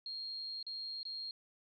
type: tone with dropouts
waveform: sine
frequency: 4237 Hz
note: C8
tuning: 21 cents sharp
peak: -40 dBFS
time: 0.06-1.31 s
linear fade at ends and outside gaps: 2 ms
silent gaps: 0.628-0.666 / 1.031-1.052 s
effects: none